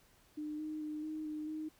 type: tone with pitch steps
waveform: sine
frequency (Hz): 302.2 / 308.4 / 304.1 / 310.7 / 305.2 / 310.7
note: D4 / D#4 / D#4 / D#4 / D#4 / D#4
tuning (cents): +50 / -15 / -40 / -2 / -33 / -2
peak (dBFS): -38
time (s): 0.37-1.69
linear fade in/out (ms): 10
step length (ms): 220
effects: pink hiss -67 dBFS RMS until 1.79 s